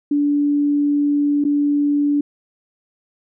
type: tone with dropouts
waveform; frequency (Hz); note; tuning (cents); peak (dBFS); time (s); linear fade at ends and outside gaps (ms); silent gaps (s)
sine; 289.7; D4; -24; -14; 0.11-2.21; 5; 1.441-1.449
effects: none